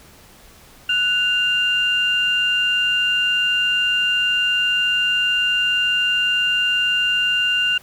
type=tone pair together; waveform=sine; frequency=1480 / 2794 Hz; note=F#6 / F7; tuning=0 / 0 cents; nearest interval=major seventh; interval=1100 cents; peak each=-21 / -16 dBFS; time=0.89-7.78 s; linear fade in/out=5 ms; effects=tanh soft clip ceiling -10 dBFS + pink hiss -47 dBFS RMS until 7.82 s